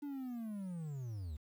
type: linear sweep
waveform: triangle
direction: down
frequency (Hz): 293.7 to 69.3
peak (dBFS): -38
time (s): 0.02-1.37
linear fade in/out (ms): 10
effects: 11-bit